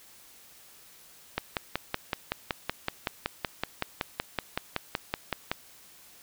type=click train; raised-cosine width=0.3 ms; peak=-11 dBFS; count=23; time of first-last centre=1.38-5.515 s; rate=5.32 Hz; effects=white hiss -54 dBFS RMS until 6.22 s